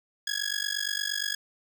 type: tone with amplitude modulation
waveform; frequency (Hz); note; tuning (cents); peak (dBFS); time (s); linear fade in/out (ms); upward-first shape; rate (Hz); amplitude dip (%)
15% pulse; 1668; G#6; +7; -18; 0.27-1.35; 5; sine; 48.6; 95
effects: none

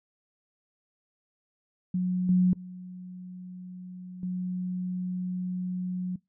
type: tone with level steps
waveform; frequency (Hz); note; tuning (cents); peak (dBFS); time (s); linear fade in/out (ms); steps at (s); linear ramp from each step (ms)
sine; 182; F#3; -28; -24 / -18 / -38 / -28; 1.94-6.16; 5; 2.29 / 2.53 / 4.23; 2
effects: noise-tail reverb RT60 0.2 s tail -23 dB re dry

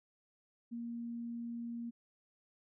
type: tone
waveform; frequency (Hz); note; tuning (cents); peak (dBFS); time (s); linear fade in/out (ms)
sine; 234.8; A#3; +13; -39; 0.71-1.91; 20
effects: none

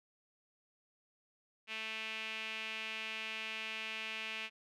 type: tone with band-pass filter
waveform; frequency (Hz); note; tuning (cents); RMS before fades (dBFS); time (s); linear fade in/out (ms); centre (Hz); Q
sawtooth; 220; A3; 0; -42; 1.67-4.5; 50; 2600; 4.3
effects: none

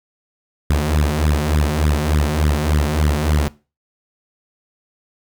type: tone with flanger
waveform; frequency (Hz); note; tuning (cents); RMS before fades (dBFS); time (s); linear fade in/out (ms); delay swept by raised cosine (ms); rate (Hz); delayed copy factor
sawtooth; 75; D2; +37; -17; 0.7-3.48; 0; 0.56 to 5.66; 3.4; +0.9
effects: noise-tail reverb RT60 0.3 s tail -20 dB re dry

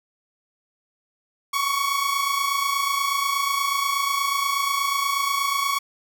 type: tone pair together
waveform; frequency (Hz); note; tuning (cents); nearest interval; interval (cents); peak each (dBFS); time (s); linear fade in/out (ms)
sawtooth; 1099.7 / 1128; C#6 / C#6; -14 / +30; unison; 44; -21 / -20; 1.53-5.79; 10
effects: none

